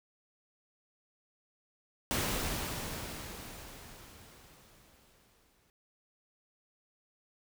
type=noise with exponential decay; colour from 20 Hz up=pink; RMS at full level=-31 dBFS; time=2.11-5.7 s; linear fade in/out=0 ms; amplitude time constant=780 ms; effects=none